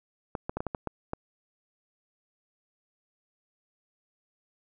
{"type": "clicks", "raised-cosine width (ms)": 1, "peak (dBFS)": -17, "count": 8, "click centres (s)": [0.352, 0.495, 0.57, 0.605, 0.667, 0.748, 0.873, 1.134], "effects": []}